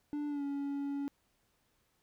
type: tone with pitch glide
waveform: triangle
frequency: 293.7 to 281.6 Hz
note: D4 to C#4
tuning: 0 to +27 cents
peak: -32 dBFS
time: 0.13-1.08 s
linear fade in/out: 0 ms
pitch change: -73 cents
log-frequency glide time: 0.28-0.43 s
effects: pink hiss -75 dBFS RMS until 2.02 s